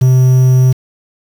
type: tone with quantisation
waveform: triangle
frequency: 128.8 Hz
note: C3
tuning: 27 cents flat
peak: -3 dBFS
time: 0.01-0.73 s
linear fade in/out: 10 ms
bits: 5
effects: none